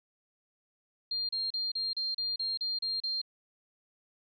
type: tone bursts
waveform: sine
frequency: 4200 Hz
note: C8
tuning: 6 cents sharp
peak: -30 dBFS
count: 10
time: 1.11-3.216 s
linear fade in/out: 5 ms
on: 180 ms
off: 34 ms
effects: none